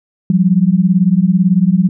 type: beating tone pair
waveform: sine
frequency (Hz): 174.61 / 192.61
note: F3 / G3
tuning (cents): 0 / -30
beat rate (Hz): 18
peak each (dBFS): -11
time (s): 0.3-1.89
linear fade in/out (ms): 2
effects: none